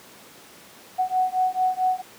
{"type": "beating tone pair", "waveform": "sine", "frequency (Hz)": [740, 744.5], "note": ["F#5", "F#5"], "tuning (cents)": [0, 11], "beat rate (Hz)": 4.5, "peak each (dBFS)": -23, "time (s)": [0.98, 2.02], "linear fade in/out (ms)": 20, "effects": ["pink hiss -47 dBFS RMS until 2.18 s", "high-pass 200 Hz 12 dB/octave"]}